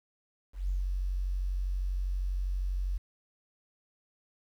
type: tone with ADSR envelope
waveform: sine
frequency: 46.25 Hz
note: F#1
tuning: in tune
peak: -26 dBFS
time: 0.53-2.98 s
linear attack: 160 ms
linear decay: 140 ms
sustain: -2 dB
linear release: 10 ms
effects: tanh soft clip ceiling -22 dBFS + 10-bit